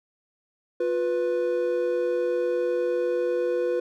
triangle tone pair together, 354.3 / 494 Hz, F4 / B4, +25 / 0 cents, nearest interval tritone, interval 575 cents, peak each -25 / -22 dBFS, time 0.8-3.8 s, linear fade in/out 5 ms, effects none

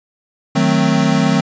square chord, D# diminished seventh, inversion none, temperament equal, 155.56 / 185 / 220 / 261.6 Hz, D#3 / F#3 / A3 / C4, 0 / 0 / 0 / 0 cents, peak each -18 dBFS, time 0.55-1.41 s, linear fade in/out 10 ms, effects resampled to 16000 Hz

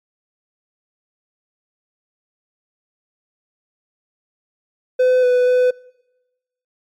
triangle tone with pitch steps, 507 / 497.2 / 501 Hz, B4 / B4 / B4, +45 / +12 / +25 cents, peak -9 dBFS, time 4.99-5.71 s, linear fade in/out 10 ms, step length 240 ms, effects noise-tail reverb RT60 1.0 s tail -24 dB re dry + MP3 96 kbps

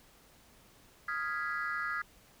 sine chord, F half-diminished seventh, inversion third, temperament equal, 1244.5 / 1396.9 / 1661.2 / 1975.5 Hz, Eb6 / F6 / Ab6 / Cb7, 0 / 0 / 0 / 0 cents, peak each -37 / -37 / -36 / -40 dBFS, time 1.08-2.02 s, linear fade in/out 5 ms, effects tanh soft clip ceiling -26 dBFS + pink hiss -61 dBFS RMS until 2.4 s

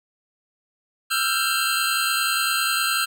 25% pulse tone cluster, 1323 / 1393 / 1572 / 4152 Hz, E6 / F6 / G6 / C8, +6 / -5 / +4 / -14 cents, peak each -22 dBFS, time 1.1-3.06 s, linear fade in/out 20 ms, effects none

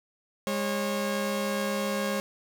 sawtooth tone pair together, 204.1 / 545 Hz, G#3 / C#5, -30 / -29 cents, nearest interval octave + perfect fourth, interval 1701 cents, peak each -26 dBFS, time 0.47-2.2 s, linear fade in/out 0 ms, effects none

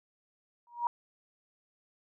sine tone with exponential growth, 952 Hz, A#5, 36 cents sharp, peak -23 dBFS, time 0.67-0.87 s, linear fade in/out 1 ms, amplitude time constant 43 ms, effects none

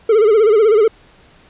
triangle tone with vibrato, 431.7 Hz, A4, 33 cents flat, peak -6 dBFS, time 0.09-0.88 s, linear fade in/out 5 ms, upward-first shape sine, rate 16 Hz, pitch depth 110 cents each way, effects pink hiss -48 dBFS RMS until 1.49 s + resampled to 8000 Hz

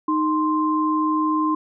sine tone pair together, 309.9 / 1046.5 Hz, D#4 / C6, -7 / 0 cents, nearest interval octave + major sixth, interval 2107 cents, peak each -20 / -21 dBFS, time 0.08-1.55 s, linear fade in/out 5 ms, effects none

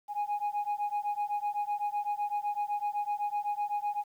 sine beating tone pair, 823 / 830.9 Hz, G#5 / G#5, -16 / +1 cents, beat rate 7.9 Hz, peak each -31 dBFS, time 0.08-4.04 s, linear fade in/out 50 ms, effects tanh soft clip ceiling -26 dBFS + 10-bit

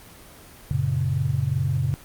sine chord, F# major, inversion none, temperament equal with one note detuned, 93.03 / 116.54 / 138.59 Hz, F#2 / A#2 / C#3, +10 / 0 / 0 cents, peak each -27 / -26 / -23 dBFS, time 0.71-1.94 s, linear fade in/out 0 ms, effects pink hiss -46 dBFS RMS until 2.04 s + Opus 24 kbps

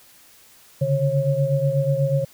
sine tone cluster, 137.7 / 145.9 / 544 Hz, C#3 / D3 / C#5, -11 / -11 / -33 cents, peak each -22 dBFS, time 0.81-2.25 s, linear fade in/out 10 ms, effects white hiss -51 dBFS RMS until 2.33 s

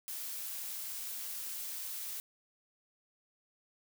blue noise, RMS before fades -41 dBFS, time 0.08-2.2 s, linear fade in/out 0 ms, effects none

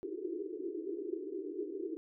white band-pass noise, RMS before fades -40 dBFS, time 0.03-1.97 s, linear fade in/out 0 ms, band 310 to 420 Hz, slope 96 dB/octave, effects none

